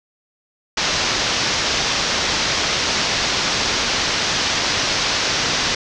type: low-pass noise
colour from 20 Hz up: white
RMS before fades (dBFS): -20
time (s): 0.77-5.75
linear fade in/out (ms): 5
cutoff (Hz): 6100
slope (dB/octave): 48
effects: none